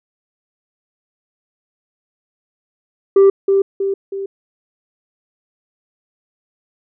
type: tone with echo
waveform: sine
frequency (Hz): 392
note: G4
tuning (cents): 0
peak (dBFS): -3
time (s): 3.16-3.3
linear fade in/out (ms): 5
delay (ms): 320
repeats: 3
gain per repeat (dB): -6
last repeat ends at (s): 4.26
effects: tanh soft clip ceiling -5 dBFS